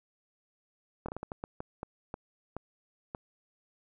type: slowing click train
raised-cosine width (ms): 1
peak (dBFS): -23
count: 12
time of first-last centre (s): 1.06-3.149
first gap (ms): 25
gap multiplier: 1.37
effects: none